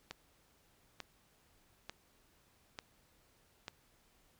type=click train; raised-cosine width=0.2 ms; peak=-25 dBFS; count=5; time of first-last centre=0.11-3.681 s; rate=1.12 Hz; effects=pink hiss -70 dBFS RMS until 4.39 s